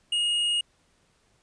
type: tone with tanh clipping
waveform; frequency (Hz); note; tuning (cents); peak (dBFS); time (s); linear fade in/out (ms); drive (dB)
sine; 2866; F7; +44; -24; 0.12-0.61; 5; 9
effects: pink hiss -66 dBFS RMS until 1.42 s + resampled to 22050 Hz